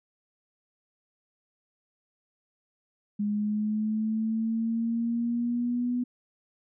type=linear sweep; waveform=sine; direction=up; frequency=206 to 246.9 Hz; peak=-25 dBFS; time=3.19-6.04 s; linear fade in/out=10 ms; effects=none